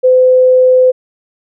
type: tone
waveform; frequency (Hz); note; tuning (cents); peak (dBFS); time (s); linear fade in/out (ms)
sine; 510; C5; -44; -4; 0.03-0.92; 20
effects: none